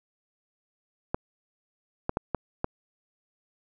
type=clicks; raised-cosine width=1 ms; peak=-12 dBFS; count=5; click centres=1.145 / 2.094 / 2.171 / 2.347 / 2.644 s; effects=none